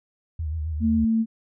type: tone with vibrato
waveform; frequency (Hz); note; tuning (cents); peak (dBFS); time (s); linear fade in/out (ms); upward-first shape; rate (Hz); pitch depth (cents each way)
sine; 78.4; D#2; +14; -25; 0.39-1.05; 5; sine; 7.5; 82
type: tone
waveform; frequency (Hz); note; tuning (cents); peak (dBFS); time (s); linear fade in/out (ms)
sine; 224.5; A3; +35; -18; 0.8-1.26; 50
effects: none